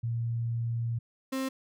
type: tone pair in turn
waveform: sine / 35% pulse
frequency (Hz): 116.54 / 264.9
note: A#2 / C4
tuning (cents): 0 / +22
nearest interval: octave + major second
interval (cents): 1422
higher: second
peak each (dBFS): -28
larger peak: neither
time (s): 0.03-0.99 / 1.32-1.49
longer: first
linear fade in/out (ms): 10
effects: none